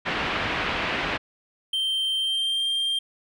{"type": "low-pass noise", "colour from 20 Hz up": "white", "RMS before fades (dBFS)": -27, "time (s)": [0.05, 1.18], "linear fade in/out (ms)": 20, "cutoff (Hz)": 2900, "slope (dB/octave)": 24}
{"type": "tone with pitch glide", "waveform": "triangle", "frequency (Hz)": [3136, 3185], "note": ["G7", "G7"], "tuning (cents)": [0, 27], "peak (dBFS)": -21, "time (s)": [1.73, 2.99], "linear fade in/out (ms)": 5, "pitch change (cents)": 27, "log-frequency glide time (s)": [2.18, 2.65]}
{"effects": []}